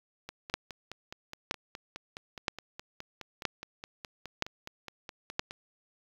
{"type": "two click trains", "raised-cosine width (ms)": 0.2, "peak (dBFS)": [-23, -10], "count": [26, 6], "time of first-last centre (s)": [[0.29, 5.509], [0.54, 5.394]], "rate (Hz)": [4.79, 1.03], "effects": ["low-pass 6000 Hz 12 dB/octave", "7-bit"]}